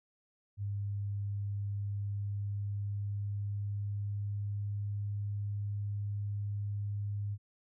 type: tone with pitch glide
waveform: sine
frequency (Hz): 101.1 to 102.22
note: G#2 to G#2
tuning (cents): -46 to -27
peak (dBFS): -33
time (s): 0.57-7.38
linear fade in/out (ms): 50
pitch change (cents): +19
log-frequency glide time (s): 1.69-4.98
effects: none